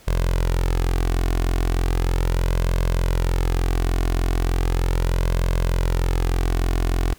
sawtooth tone with flanger, 43.3 Hz, F1, 14 cents flat, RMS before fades -20 dBFS, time 0.07-7.14 s, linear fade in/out 10 ms, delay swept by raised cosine 1.9 to 2.76 ms, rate 0.37 Hz, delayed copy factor +0.55, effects pink hiss -50 dBFS RMS until 7.18 s

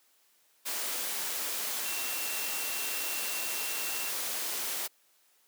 sine tone in noise, 2719 Hz, F7, 47 cents flat, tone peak -41 dBFS, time 1.84-4.11 s, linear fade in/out 20 ms, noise white, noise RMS -34 dBFS, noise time 0.65-4.88 s, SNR -10 dB, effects white hiss -67 dBFS RMS until 5.47 s + high-pass 300 Hz 12 dB/octave

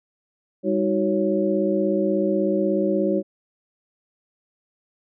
sine tone cluster, 200.1 / 317.3 / 373.8 / 553 Hz, G3 / D#4 / F#4 / C#5, +36 / +34 / +18 / -4 cents, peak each -24 dBFS, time 0.63-3.23 s, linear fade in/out 50 ms, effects none

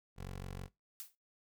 15% pulse tone, 46.25 Hz, F#1, in tune, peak -36 dBFS, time 0.16-0.69 s, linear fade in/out 50 ms
blue noise with exponential decay, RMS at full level -42 dBFS, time 1-1.15 s, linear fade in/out 0 ms, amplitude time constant 32 ms
effects noise-tail reverb RT60 0.2 s tail -20 dB re dry

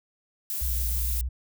violet noise, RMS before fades -31 dBFS, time 0.5-1.21 s, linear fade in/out 0 ms
sine tone with vibrato, 60.9 Hz, B1, 24 cents flat, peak -26 dBFS, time 0.61-1.29 s, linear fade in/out 10 ms, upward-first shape sine, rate 6.5 Hz, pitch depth 75 cents each way
effects none

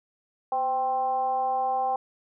sine tone with frequency modulation, 784 Hz, G5, in tune, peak -23 dBFS, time 0.52-1.96 s, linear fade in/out 2 ms, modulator 270 Hz, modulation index 0.58, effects none

